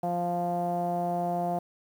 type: tone with low-pass filter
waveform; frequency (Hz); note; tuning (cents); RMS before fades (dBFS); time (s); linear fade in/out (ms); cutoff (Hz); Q
sawtooth; 174.61; F3; 0; -29; 0.03-1.59; 5; 730; 8.4
effects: 9-bit